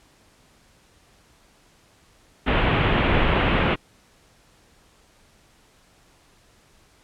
pink low-pass noise, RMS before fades -20 dBFS, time 2.46-3.76 s, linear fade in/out 20 ms, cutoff 3200 Hz, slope 48 dB/octave, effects pink hiss -57 dBFS RMS until 7.03 s + low-pass 10000 Hz 12 dB/octave

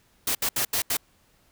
white noise bursts at uneven times, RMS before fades -25 dBFS, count 5, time 0.27-0.35 / 0.42-0.49 / 0.56-0.65 / 0.73-0.82 / 0.9-0.97 s, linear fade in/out 5 ms, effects pink hiss -63 dBFS RMS until 1.51 s

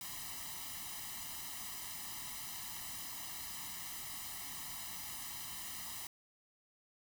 white noise with comb filter, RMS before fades -45 dBFS, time 0.01-6.07 s, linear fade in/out 2 ms, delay 1 ms, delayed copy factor +1, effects none

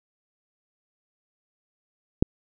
click, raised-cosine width 3 ms, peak -4 dBFS, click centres 2.225 s, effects none

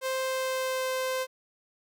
sawtooth tone with pitch glide, 523.3 to 518.2 Hz, C5 to C5, 0 to -17 cents, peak -24 dBFS, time 0.01-1.27 s, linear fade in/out 50 ms, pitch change -17 cents, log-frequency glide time 0.21-0.88 s, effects none

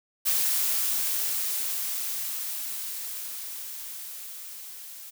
blue noise with level ramp, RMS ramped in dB -24 to -43 dBFS, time 0.25-5.11 s, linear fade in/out 20 ms, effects none

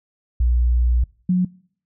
sine tone pair in turn, 60.2 / 181.65 Hz, B1 / F#3, -44 / -32 cents, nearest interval octave + perfect fifth, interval 1912 cents, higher second, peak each -14 dBFS, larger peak neither, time 0.4-1.04 / 1.29-1.45 s, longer first, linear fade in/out 5 ms, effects noise-tail reverb RT60 0.6 s tail -24 dB re dry

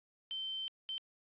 sine tone bursts at uneven times, 3100 Hz, G7, 20 cents flat, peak -37 dBFS, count 2, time 0.31-0.68 / 0.89-0.98 s, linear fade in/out 0 ms, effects resampled to 8000 Hz + 12-bit

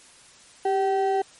triangle ring-modulated tone, 580 Hz, D5, 22 cents flat, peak -15 dBFS, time 0.65-1.22 s, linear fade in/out 5 ms, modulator 187 Hz, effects white hiss -51 dBFS RMS until 1.39 s + MP3 48 kbps

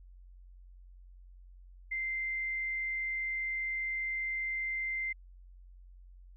sine tone, 2085 Hz, C7, 7 cents flat, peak -32 dBFS, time 1.91-5.13 s, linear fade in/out 10 ms, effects added 45 Hz sine -51 dBFS peak until 6.36 s

